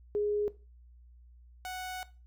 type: tone pair in turn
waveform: sine / sawtooth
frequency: 415.3 / 740 Hz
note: G#4 / F#5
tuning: 0 / 0 cents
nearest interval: minor seventh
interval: 1000 cents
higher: second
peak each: -27 / -33 dBFS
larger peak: first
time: 0.15-0.48 / 1.65-2.03 s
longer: second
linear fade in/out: 0 ms
effects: noise-tail reverb RT60 0.3 s tail -17 dB re dry + added 60 Hz sine -53 dBFS peak until 2.26 s